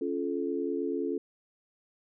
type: chord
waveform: sine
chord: Db augmented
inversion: none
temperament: just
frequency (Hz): 277.2 / 346.5 / 433.1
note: Db4 / F4 / A4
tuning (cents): 0 / -14 / -27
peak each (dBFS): -33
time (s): 0.01-1.18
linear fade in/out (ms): 5
effects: none

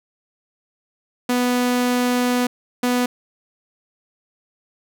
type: tone bursts at uneven times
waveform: sawtooth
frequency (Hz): 246.9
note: B3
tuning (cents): 0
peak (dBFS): -13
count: 2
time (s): 1.29-2.47 / 2.83-3.06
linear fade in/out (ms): 5
effects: none

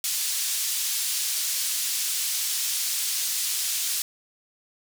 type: band-pass noise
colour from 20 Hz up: pink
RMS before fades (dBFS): -27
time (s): 0.04-4.02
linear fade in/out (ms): 2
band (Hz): 4600 to 16000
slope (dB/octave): 12
effects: none

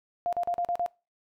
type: tone bursts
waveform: sine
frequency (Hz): 699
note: F5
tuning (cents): +1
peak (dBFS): -25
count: 6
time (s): 0.26-0.862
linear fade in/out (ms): 0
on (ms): 67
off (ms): 40
effects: noise-tail reverb RT60 0.3 s tail -24 dB re dry

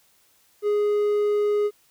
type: tone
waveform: triangle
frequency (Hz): 415.3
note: G#4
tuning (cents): 0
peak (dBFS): -17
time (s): 0.62-1.71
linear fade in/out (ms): 50
effects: white hiss -61 dBFS RMS until 1.9 s

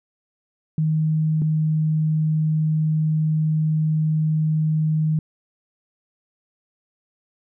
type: tone pair in turn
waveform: sine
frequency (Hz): 156.5 / 155.9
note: D#3 / D#3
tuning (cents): +10 / +4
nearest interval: unison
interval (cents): 6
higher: first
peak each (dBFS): -17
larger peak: neither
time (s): 0.78-1.42 / 1.42-5.19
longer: second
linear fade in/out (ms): 2
effects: none

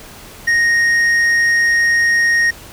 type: tone with tanh clipping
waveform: sine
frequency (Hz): 1864.7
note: A#6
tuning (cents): 0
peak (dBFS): -12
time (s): 0.47-2.51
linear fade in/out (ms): 10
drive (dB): 7
effects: pink hiss -37 dBFS RMS until 2.72 s

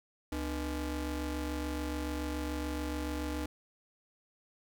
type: ring-modulated tone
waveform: 35% pulse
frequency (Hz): 185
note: F#3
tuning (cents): 0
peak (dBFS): -29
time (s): 0.32-3.46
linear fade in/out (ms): 5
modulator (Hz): 116
effects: none

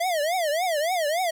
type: tone with vibrato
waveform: square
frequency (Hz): 659.3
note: E5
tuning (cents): 0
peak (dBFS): -23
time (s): 0-1.31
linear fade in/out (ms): 10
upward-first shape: triangle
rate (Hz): 3.5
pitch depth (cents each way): 260
effects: none

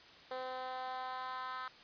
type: tone with high-pass filter sweep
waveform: 10% pulse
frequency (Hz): 256.8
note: C4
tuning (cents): -32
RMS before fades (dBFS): -42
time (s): 0.31-1.68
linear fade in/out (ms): 2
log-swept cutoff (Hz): 530 to 1200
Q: 2.8
effects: white hiss -57 dBFS RMS until 1.83 s + resampled to 11025 Hz

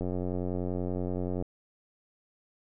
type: click train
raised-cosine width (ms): 2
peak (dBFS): -20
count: 129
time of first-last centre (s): 0.01-1.424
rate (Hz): 90.5
effects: none

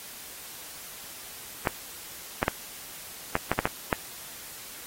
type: clicks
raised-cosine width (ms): 0.5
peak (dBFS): -8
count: 8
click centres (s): 1.672 / 2.429 / 2.481 / 3.354 / 3.516 / 3.59 / 3.655 / 3.928
effects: white hiss -43 dBFS RMS until 4.86 s + AAC 48 kbps

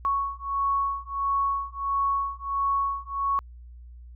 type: beating tone pair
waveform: sine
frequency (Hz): 1108.7 / 1110.2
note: C#6 / C#6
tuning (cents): 0 / +2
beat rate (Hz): 1.5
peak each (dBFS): -27 / -27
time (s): 0.05-3.39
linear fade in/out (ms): 0
effects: added 60 Hz sine -42 dBFS peak until 4.15 s

